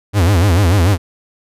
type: tone with vibrato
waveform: 45% pulse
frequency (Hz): 92.5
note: F#2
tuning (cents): 0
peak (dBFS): -9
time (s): 0.13-0.98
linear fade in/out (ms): 50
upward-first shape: sine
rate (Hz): 6.8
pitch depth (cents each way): 210
effects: resampled to 32000 Hz